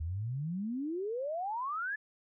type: exponential sweep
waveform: sine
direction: up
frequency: 75.3 to 1751 Hz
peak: -33 dBFS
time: 0-1.96 s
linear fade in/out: 10 ms
effects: none